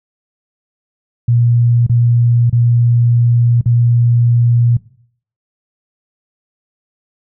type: tone with dropouts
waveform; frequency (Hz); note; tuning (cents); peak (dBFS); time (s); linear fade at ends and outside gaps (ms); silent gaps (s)
sine; 119.1; A#2; +38; -8; 1.28-4.77; 5; 1.866-1.895 / 2.498-2.527 / 3.612-3.658
effects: noise-tail reverb RT60 0.6 s tail -19 dB re dry